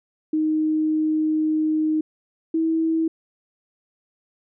sine tone pair in turn, 311.1 / 323.6 Hz, D#4 / E4, 0 / -32 cents, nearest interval minor second, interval 68 cents, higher second, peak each -18 dBFS, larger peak neither, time 0.33-2.01 / 2.54-3.08 s, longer first, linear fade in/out 5 ms, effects none

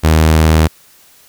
sawtooth tone, 79.1 Hz, D#2, 29 cents sharp, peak -3 dBFS, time 0.03-0.68 s, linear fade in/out 20 ms, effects white hiss -46 dBFS RMS until 1.28 s

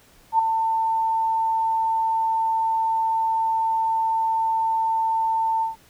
sine tone with ADSR envelope, 896 Hz, A5, 31 cents sharp, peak -12 dBFS, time 0.32-5.76 s, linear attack 71 ms, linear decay 3 ms, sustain -7 dB, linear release 140 ms, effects pink hiss -54 dBFS RMS until 5.89 s

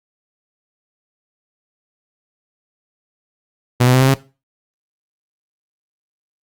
sawtooth tone with pitch steps, 123.47 / 126.36 / 129.31 / 132.33 / 135.42 Hz, B2 / B2 / C3 / C3 / C#3, 0 / +40 / -20 / +20 / -40 cents, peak -6 dBFS, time 3.8-4.145 s, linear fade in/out 10 ms, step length 69 ms, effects noise-tail reverb RT60 0.3 s tail -18 dB re dry + Opus 48 kbps

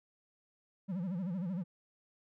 triangle tone with vibrato, 181.5 Hz, F#3, 33 cents flat, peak -32 dBFS, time 0.88-1.64 s, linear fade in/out 20 ms, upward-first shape sine, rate 13 Hz, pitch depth 160 cents each way, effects none

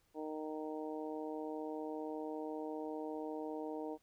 harmonic tone, 154.8 Hz, D#3, 9 cents flat, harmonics 2 / 3 / 4 / 5 / 6, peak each -43 / -44 / -48 / -50 / -51 dBFS, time 0.14-3.98 s, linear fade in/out 50 ms, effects pink hiss -75 dBFS RMS until 4.02 s

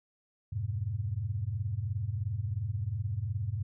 sine chord, F diminished, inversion none, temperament equal with one note detuned, 87.31 / 103.83 / 126.72 Hz, F2 / Ab2 / Cb3, 0 / 0 / +45 cents, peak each -38 / -32 / -38 dBFS, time 0.52-3.63 s, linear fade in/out 10 ms, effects none

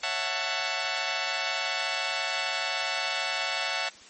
10% pulse chord, F# minor seventh, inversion second, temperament just, 555 / 666 / 740 / 888 Hz, C#5 / E5 / F#5 / A5, +2 / +18 / 0 / +16 cents, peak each -29 / -25 / -24 / -26 dBFS, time 0.03-3.89 s, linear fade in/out 5 ms, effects white hiss -50 dBFS RMS until 4.09 s + MP3 32 kbps

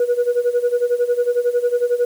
sine tone with tremolo, 484.9 Hz, B4, 32 cents flat, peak -10 dBFS, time 0-2.05 s, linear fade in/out 2 ms, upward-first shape sine, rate 11 Hz, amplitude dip 85%, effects tanh soft clip ceiling -11 dBFS + 7-bit

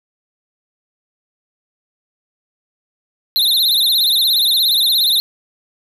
square tone with vibrato, 3872 Hz, B7, 35 cents flat, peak -12 dBFS, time 3.36-5.2 s, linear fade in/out 0 ms, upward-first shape triangle, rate 17 Hz, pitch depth 180 cents each way, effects none

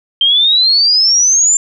sine exponential sweep, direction up, 3136 to 7300 Hz, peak -7 dBFS, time 0.21-1.57 s, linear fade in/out 2 ms, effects none

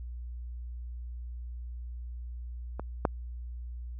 clicks, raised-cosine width 1 ms, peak -22 / -10 dBFS, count 2, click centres 2.796 / 3.052 s, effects added 60 Hz sine -37 dBFS peak until 3.99 s

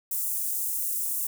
white high-pass noise, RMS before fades -29 dBFS, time 0.11-1.27 s, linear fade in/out 5 ms, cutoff 8100 Hz, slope 24 dB/octave, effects none

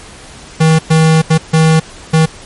square tone bursts at uneven times, 159.6 Hz, D#3, 44 cents sharp, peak -6 dBFS, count 5, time 0.6-0.79 / 0.9-1.22 / 1.3-1.38 / 1.53-1.8 / 2.13-2.26 s, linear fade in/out 10 ms, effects pink hiss -34 dBFS RMS until 2.45 s + MP3 48 kbps

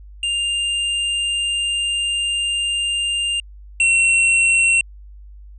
square tone pair in turn, 2800 / 2722 Hz, F7 / F7, +4 / -45 cents, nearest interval unison, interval 49 cents, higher first, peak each -19 / -13 dBFS, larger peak second, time 0.23-3.4 / 3.8-4.81 s, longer first, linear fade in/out 2 ms, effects added 50 Hz sine -37 dBFS peak until 5.58 s + resampled to 24000 Hz

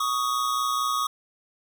square tone pair together, 1120.1 / 1244.5 Hz, C#6 / D#6, +18 / 0 cents, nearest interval major second, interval 182 cents, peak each -27 dBFS, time 0-1.07 s, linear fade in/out 5 ms, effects none

